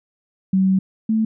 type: tone pair in turn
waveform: sine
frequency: 190 / 220.3 Hz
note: F#3 / A3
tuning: +46 / +2 cents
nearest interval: minor third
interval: 256 cents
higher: second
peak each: -13 / -15 dBFS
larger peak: first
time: 0.53-0.79 / 1.09-1.25 s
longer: first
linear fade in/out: 5 ms
effects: none